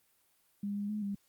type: tone with pitch steps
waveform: sine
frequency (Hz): 202.5 / 203.7 / 211.6 / 200.3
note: G#3 / G#3 / G#3 / G3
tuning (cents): -43 / -33 / +33 / +38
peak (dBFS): -33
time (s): 0.63-1.15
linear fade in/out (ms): 5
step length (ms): 130
effects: white hiss -71 dBFS RMS until 1.28 s + Opus 32 kbps